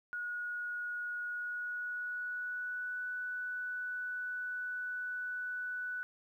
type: tone with pitch glide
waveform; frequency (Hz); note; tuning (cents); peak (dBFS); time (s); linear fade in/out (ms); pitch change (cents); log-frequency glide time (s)
sine; 1451 to 1485.8; F#6 to F#6; -34 to +7; -36; 0.13-6.03; 0; +41; 1.27-3.04
effects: 12-bit